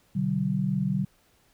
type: tone cluster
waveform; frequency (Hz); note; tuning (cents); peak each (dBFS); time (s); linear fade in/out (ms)
sine; 125.8 / 148.1 / 190.6; B2 / D3 / G3; +32 / +15 / -48; -32 / -28 / -26; 0.15-1.05; 10
effects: pink hiss -64 dBFS RMS until 1.53 s